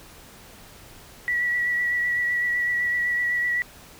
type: tone with vibrato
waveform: sine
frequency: 1940 Hz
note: B6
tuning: 31 cents flat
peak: -21 dBFS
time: 1.28-3.62 s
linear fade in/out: 0 ms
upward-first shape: triangle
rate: 7.9 Hz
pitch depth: 24 cents each way
effects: pink hiss -47 dBFS RMS until 3.99 s